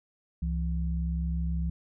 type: tone pair together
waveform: sine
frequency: 66.7 / 168.07 Hz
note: C2 / E3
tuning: +34 / +34 cents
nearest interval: octave + major third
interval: 1600 cents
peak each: -28 / -32 dBFS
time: 0.42-1.7 s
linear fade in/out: 5 ms
effects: none

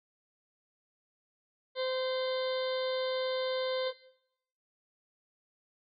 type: harmonic tone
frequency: 517 Hz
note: C5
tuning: 21 cents flat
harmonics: 1 / 2 / 3 / 4 / 6 / 7 / 8 / 9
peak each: -31 / -42 / -46 / -44 / -46 / -42 / -43 / -50 dBFS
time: 1.75-3.93 s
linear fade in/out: 50 ms
effects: noise-tail reverb RT60 0.8 s tail -17 dB re dry + AAC 32 kbps

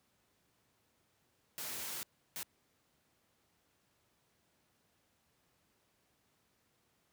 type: noise bursts at uneven times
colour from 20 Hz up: white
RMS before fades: -42 dBFS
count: 2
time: 1.58-2.03 / 2.36-2.43 s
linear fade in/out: 0 ms
effects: pink hiss -75 dBFS RMS until 7.12 s + high-pass 80 Hz 12 dB/octave

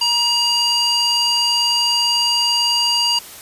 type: tone with band-pass filter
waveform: square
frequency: 949 Hz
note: A#5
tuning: 31 cents sharp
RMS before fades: -17 dBFS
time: 0.01-3.19 s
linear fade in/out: 5 ms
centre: 4200 Hz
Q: 3.5
effects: white hiss -37 dBFS RMS until 3.41 s + resampled to 32000 Hz

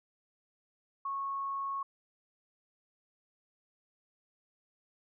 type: tone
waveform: sine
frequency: 1100 Hz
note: C#6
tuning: 14 cents flat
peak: -33 dBFS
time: 1.05-1.83 s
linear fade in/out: 5 ms
effects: none

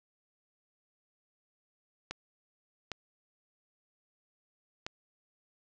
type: clicks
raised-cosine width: 0.2 ms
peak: -19 dBFS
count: 3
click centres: 2.11 / 2.917 / 4.865 s
effects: low-pass 7000 Hz 12 dB/octave + 10-bit

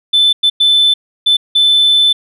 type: tone bursts at uneven times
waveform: sine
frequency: 3520 Hz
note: A7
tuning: in tune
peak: -5 dBFS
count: 5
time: 0.13-0.33 / 0.43-0.5 / 0.6-0.94 / 1.26-1.37 / 1.55-2.13 s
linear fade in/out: 10 ms
effects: tanh soft clip ceiling -4 dBFS

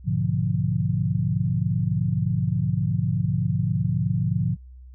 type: chord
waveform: sine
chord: G# diminished seventh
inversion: none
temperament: equal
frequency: 103.83 / 123.47 / 146.83 / 174.61 Hz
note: G#2 / B2 / D3 / F3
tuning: 0 / 0 / 0 / 0 cents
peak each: -26 dBFS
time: 0.04-4.57 s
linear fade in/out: 50 ms
effects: added 63 Hz sine -41 dBFS peak until 4.94 s

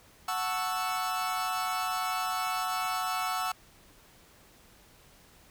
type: chord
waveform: 40% pulse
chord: F# minor seventh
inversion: none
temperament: equal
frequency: 740 / 880 / 1108.7 / 1318.5 Hz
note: F#5 / A5 / C#6 / E6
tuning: 0 / 0 / 0 / 0 cents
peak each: -33 / -38 / -36 / -32 dBFS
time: 0.28-3.52 s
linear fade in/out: 5 ms
effects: pink hiss -58 dBFS RMS until 5.5 s

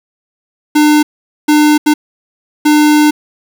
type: tone bursts at uneven times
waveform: square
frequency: 300 Hz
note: D4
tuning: 37 cents sharp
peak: -6 dBFS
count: 4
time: 0.75-1.03 / 1.48-1.78 / 1.86-1.94 / 2.65-3.11 s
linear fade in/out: 10 ms
effects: 7-bit

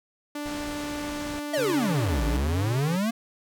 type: tone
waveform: sawtooth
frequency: 293.7 Hz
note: D4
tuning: in tune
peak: -27 dBFS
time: 0.35-2.37 s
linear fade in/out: 5 ms
type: low-pass noise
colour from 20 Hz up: pink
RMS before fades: -39 dBFS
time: 0.45-1.4 s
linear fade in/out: 10 ms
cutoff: 8400 Hz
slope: 24 dB/octave
type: exponential two-way sweep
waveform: square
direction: down then up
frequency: 670 to 51.91 to 237.1 Hz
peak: -24 dBFS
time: 1.53-3.11 s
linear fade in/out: 10 ms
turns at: 2.25 s
type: tone with pitch glide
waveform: 20% pulse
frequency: 140 to 140.97 Hz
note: C#3 to C#3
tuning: +18 to +29 cents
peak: -29 dBFS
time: 1.57-2.97 s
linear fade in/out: 10 ms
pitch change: +11 cents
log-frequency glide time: 2.61-2.83 s
effects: none

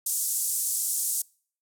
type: band-pass noise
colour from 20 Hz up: pink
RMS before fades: -28 dBFS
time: 0.06-1.22 s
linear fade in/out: 5 ms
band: 7400 to 13000 Hz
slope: 24 dB/octave
effects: noise-tail reverb RT60 0.5 s tail -26 dB re dry

